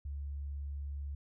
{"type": "tone", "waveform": "sine", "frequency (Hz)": 70.9, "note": "C#2", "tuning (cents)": 40, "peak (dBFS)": -37, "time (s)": [0.05, 1.15], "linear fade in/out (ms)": 5, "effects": []}